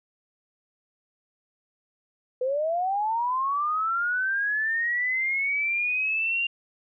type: linear sweep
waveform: sine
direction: up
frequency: 493.9 to 2794 Hz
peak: -23 dBFS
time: 2.41-6.47 s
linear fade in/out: 5 ms
effects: none